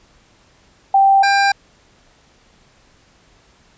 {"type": "tone pair in turn", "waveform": ["sine", "25% pulse"], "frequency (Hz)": [783, 795.8], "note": ["G5", "G5"], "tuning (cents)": [-2, 26], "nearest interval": "unison", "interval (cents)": 28, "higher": "second", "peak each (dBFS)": -8, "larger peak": "neither", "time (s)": [[0.94, 1.23], [1.23, 1.52]], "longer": "neither", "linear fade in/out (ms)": 5, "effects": ["pink hiss -53 dBFS RMS until 3.77 s", "resampled to 16000 Hz"]}